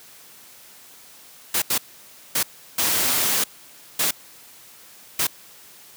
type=noise bursts at uneven times; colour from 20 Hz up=white; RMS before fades=-21 dBFS; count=6; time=1.54-1.62 / 1.7-1.78 / 2.35-2.43 / 2.78-3.44 / 3.99-4.11 / 5.19-5.27 s; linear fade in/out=5 ms; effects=white hiss -47 dBFS RMS until 5.96 s + high-pass 100 Hz 12 dB/octave